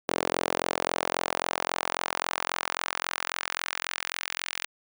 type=tone with high-pass filter sweep; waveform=sawtooth; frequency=43.7 Hz; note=F1; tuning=2 cents sharp; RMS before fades=-31 dBFS; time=0.08-4.66 s; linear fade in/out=10 ms; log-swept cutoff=430 to 2200 Hz; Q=1.2; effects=none